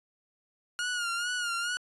sawtooth tone with vibrato, 1427 Hz, F6, 37 cents sharp, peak -26 dBFS, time 0.79-1.77 s, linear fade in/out 0 ms, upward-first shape sine, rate 2.3 Hz, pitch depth 62 cents each way, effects resampled to 24000 Hz

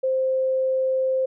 sine tone, 523.3 Hz, C5, in tune, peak -19 dBFS, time 0.03-1.26 s, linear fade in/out 10 ms, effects none

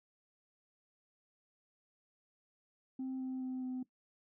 sine tone with pitch steps, 261.6 / 259.5 / 257.4 / 255.3 Hz, C4 / C4 / C4 / C4, 0 / -14 / -28 / -42 cents, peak -35 dBFS, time 2.99-3.83 s, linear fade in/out 5 ms, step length 210 ms, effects noise-tail reverb RT60 0.1 s tail -18 dB re dry + tanh soft clip ceiling -35 dBFS

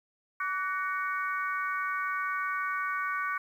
harmonic tone with a mistuned harmonic, 372.1 Hz, F#4, 10 cents sharp, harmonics 3 / 4 / 5 / 6, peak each -32 / -33 / -40 / -39 dBFS, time 0.4-3.38 s, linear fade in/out 5 ms, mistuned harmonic 3, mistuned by +48 cents, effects 10-bit

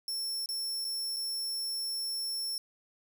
sawtooth tone with dropouts, 5400 Hz, E8, 41 cents sharp, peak -30 dBFS, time 0.08-2.58 s, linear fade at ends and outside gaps 1 ms, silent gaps 0.459-0.489 / 0.845-0.849 / 1.163-1.167 s, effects none

